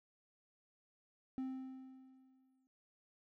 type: tone with exponential decay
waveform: triangle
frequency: 261.6 Hz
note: C4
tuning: in tune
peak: -35 dBFS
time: 1.38-2.67 s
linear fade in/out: 0 ms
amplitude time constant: 280 ms
effects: none